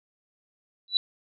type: tone with exponential growth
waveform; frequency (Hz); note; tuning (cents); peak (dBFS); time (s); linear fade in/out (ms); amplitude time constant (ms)
sine; 3951; B7; 0; -14; 0.88-0.97; 1; 18
effects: none